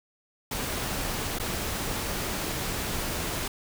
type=noise with dropouts; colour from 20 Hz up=pink; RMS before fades=-31 dBFS; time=0.51-3.48 s; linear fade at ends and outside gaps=5 ms; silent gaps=1.387-1.397 s; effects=none